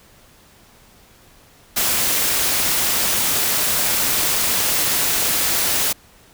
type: noise with amplitude modulation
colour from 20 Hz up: white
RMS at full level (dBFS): -17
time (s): 1.76-5.93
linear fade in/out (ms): 10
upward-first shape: sine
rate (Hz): 281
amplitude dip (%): 40
effects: pink hiss -50 dBFS RMS until 6.33 s